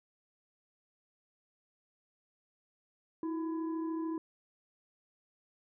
sine tone with frequency modulation, 322.7 Hz, E4, 37 cents flat, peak -33 dBFS, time 3.23-4.18 s, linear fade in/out 2 ms, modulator 679 Hz, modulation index 0.47, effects none

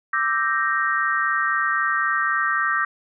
sine chord, E half-diminished seventh, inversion third, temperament equal, 1174.7 / 1318.5 / 1568 / 1864.7 Hz, D6 / E6 / G6 / Bb6, 0 / 0 / 0 / 0 cents, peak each -24 / -26 / -24 / -24 dBFS, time 0.13-2.85 s, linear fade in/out 5 ms, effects none

